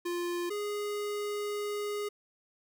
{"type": "tone pair in turn", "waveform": "square", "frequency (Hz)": [349.2, 413.7], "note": ["F4", "G#4"], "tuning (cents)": [0, -7], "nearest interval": "minor third", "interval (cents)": 293, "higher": "second", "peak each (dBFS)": [-32, -33], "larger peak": "first", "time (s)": [[0.05, 0.5], [0.5, 2.09]], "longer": "second", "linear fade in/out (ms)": 10, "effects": []}